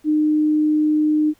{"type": "tone", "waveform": "sine", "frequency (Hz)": 304.8, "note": "D#4", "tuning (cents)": -36, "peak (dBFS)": -14, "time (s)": [0.04, 1.34], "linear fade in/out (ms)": 50, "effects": ["pink hiss -58 dBFS RMS until 1.39 s"]}